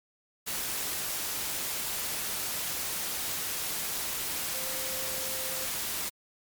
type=tone in noise; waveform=sine; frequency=523.3 Hz; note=C5; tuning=in tune; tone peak=-42 dBFS; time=4.53-5.67 s; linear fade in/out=20 ms; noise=white; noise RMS=-33 dBFS; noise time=0.46-6.1 s; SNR=-12 dB; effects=MP3 96 kbps